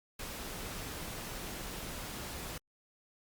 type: noise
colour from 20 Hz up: pink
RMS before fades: -42 dBFS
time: 0.19-2.58 s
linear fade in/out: 5 ms
effects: Opus 48 kbps

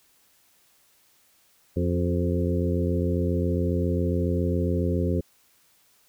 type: harmonic tone with a mistuned harmonic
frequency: 87.31 Hz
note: F2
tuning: in tune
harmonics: 1 / 2 / 3 / 4 / 5 / 6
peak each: -25 / -28 / -30 / -31 / -32 / -33 dBFS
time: 1.76-5.21 s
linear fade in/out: 10 ms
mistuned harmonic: 4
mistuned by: +35 cents
effects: white hiss -62 dBFS RMS until 6.08 s

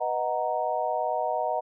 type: chord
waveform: sine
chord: B major seventh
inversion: none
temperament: equal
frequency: 493.9 / 622.3 / 740 / 932.3 Hz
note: B4 / D#5 / F#5 / A#5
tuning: 0 / 0 / 0 / 0 cents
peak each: -34 / -29 / -29 / -31 dBFS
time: 0-1.61 s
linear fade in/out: 20 ms
effects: none

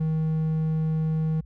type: tone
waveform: triangle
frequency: 158.2 Hz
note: D#3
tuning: 29 cents sharp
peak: -20 dBFS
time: 0-1.41 s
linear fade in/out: 10 ms
effects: added 60 Hz sine -43 dBFS peak until 1.45 s

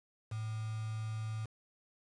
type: tone with quantisation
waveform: sine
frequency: 109.6 Hz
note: A2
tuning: 6 cents flat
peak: -36 dBFS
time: 0.31-1.46 s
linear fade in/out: 10 ms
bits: 8
effects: resampled to 22050 Hz

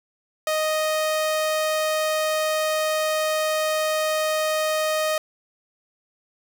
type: tone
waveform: sawtooth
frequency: 622.3 Hz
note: D#5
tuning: in tune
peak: -17 dBFS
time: 0.47-5.18 s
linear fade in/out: 2 ms
effects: none

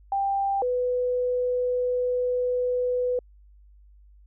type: tone pair in turn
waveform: sine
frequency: 790 / 496.7 Hz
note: G5 / B4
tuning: +13 / +10 cents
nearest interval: minor sixth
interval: 803 cents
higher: first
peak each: -22 dBFS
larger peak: neither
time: 0.12-0.62 / 0.62-3.19 s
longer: second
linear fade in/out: 2 ms
effects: added 50 Hz sine -50 dBFS peak until 4.26 s

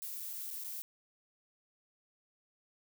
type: noise with dropouts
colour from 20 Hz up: violet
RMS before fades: -42 dBFS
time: 0.02-0.82 s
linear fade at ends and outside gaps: 0 ms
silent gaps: 0.2-0.204 / 0.331-0.335 / 0.504-0.51 / 0.638-0.645 s
effects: none

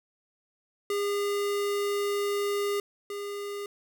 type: tone pair in turn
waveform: square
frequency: 406.1 / 406.1 Hz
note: G#4 / G#4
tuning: -39 / -39 cents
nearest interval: unison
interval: 0 cents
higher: neither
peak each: -27 / -34 dBFS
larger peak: first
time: 0.9-2.8 / 3.1-3.66 s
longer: first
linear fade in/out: 2 ms
effects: none

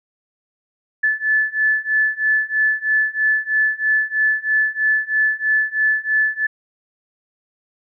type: beating tone pair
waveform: sine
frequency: 1735 / 1738.1 Hz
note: A6 / A6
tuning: -25 / -22 cents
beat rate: 3.1 Hz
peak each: -19 / -18 dBFS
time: 1.03-6.47 s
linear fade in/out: 10 ms
effects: none

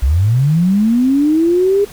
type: linear sweep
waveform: sine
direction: up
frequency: 58.27 to 411.4 Hz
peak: -9 dBFS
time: 0.02-1.85 s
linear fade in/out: 10 ms
effects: pink hiss -37 dBFS RMS until 1.92 s

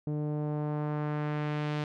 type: tone with low-pass filter sweep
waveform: sawtooth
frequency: 149.6 Hz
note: D3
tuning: 32 cents sharp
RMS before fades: -32 dBFS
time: 0.07-1.84 s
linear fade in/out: 2 ms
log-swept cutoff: 410 to 3800 Hz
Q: 1
effects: none

